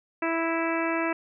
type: harmonic tone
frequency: 329.6 Hz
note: E4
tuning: in tune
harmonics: 1 / 2 / 3 / 4 / 5 / 6 / 7 / 8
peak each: -28 / -31 / -33 / -34 / -35 / -36 / -36 / -37 dBFS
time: 0.22-1.13 s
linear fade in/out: 5 ms
effects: none